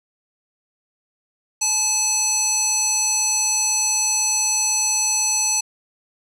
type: tone with band-pass filter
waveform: square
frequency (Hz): 862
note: A5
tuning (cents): -36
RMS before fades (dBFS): -20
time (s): 1.61-5.61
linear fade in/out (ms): 10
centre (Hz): 6900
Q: 4.8
effects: none